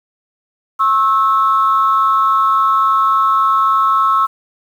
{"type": "tone pair together", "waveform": "sine", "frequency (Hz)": [1087, 1310.6], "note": ["C#6", "E6"], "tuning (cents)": [-34, -10], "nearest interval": "minor third", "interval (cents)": 324, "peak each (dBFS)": -12, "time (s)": [0.79, 4.27], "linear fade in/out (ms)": 20, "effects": ["tanh soft clip ceiling -3 dBFS", "7-bit"]}